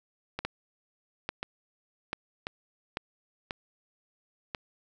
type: two click trains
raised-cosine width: 0.3 ms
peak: -17 / -15 dBFS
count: 5 / 4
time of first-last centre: 0.39-4.548 / 0.45-2.971 s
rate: 0.962 / 1.19 Hz
effects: none